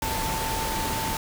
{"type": "tone in noise", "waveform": "sine", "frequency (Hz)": 890, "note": "A5", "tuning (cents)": 20, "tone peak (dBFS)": -30, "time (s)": [0.02, 1.17], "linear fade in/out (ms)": 2, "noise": "pink", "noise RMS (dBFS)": -29, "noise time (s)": [0.02, 1.17], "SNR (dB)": -4, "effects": []}